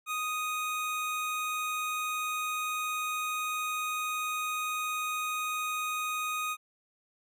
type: tone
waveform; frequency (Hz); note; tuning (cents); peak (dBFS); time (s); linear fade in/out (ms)
25% pulse; 1244.5; D#6; 0; -27; 0.06-6.57; 50
effects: none